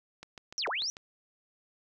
click train, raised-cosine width 0.2 ms, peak -27 dBFS, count 6, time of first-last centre 0.23-0.969 s, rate 6.77 Hz
sine linear two-way sweep, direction down then up, 6000 to 349.2 to 6000 Hz, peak -30 dBFS, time 0.58-0.9 s, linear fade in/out 0 ms, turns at 0.68 s
effects none

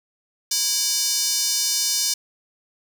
square tone with high-pass filter, 329.6 Hz, E4, in tune, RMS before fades -22 dBFS, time 0.51-2.14 s, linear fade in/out 5 ms, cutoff 5400 Hz, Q 2.6, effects none

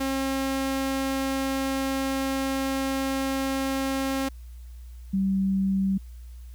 sawtooth / sine tone pair in turn, 269.1 / 192.99 Hz, C4 / G3, +49 / -27 cents, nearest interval tritone, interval 576 cents, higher first, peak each -21 dBFS, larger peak neither, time 0-4.29 / 5.13-5.98 s, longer first, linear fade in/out 10 ms, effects added 60 Hz sine -39 dBFS peak until 6.54 s + white hiss -61 dBFS RMS until 6.54 s

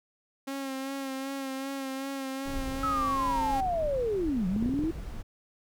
sawtooth tone with vibrato, 270 Hz, C#4, 45 cents flat, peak -29 dBFS, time 0.47-3.61 s, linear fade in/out 10 ms, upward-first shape sine, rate 2.6 Hz, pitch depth 31 cents each way
brown noise, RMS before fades -38 dBFS, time 2.45-5.23 s, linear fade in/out 20 ms
sine linear two-way sweep, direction down then up, 1316 to 175 to 335 Hz, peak -26 dBFS, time 2.83-4.91 s, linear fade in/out 5 ms, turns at 4.47 s
clicks, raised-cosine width 3 ms, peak -21 dBFS, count 7, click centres 4.563 / 4.626 / 4.66 / 4.693 / 4.739 / 4.791 / 4.838 s
effects none

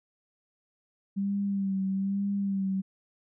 sine tone with vibrato, 196 Hz, G3, in tune, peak -26 dBFS, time 1.16-2.82 s, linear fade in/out 20 ms, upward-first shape sine, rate 1.1 Hz, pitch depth 39 cents each way, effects none

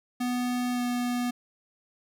square tone with pitch glide, 246.9 to 244.6 Hz, B3 to B3, 0 to -16 cents, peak -27 dBFS, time 0.2-1.31 s, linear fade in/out 10 ms, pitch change -16 cents, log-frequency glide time 0.73-0.81 s, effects none

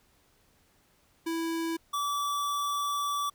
square tone pair in turn, 329.6 / 1154.4 Hz, E4 / D6, 0 / -30 cents, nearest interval octave + minor seventh, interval 2170 cents, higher second, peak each -30 / -29 dBFS, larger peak second, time 1.26-1.77 / 1.93-3.3 s, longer second, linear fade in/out 10 ms, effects pink hiss -66 dBFS RMS until 3.34 s

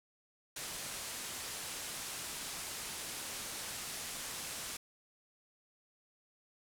white low-pass noise, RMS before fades -43 dBFS, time 0.56-4.77 s, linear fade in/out 5 ms, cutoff 11000 Hz, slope 24 dB/octave, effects none

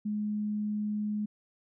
sine tone, 210.1 Hz, G#3, 20 cents sharp, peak -29 dBFS, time 0.05-1.26 s, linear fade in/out 10 ms, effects none

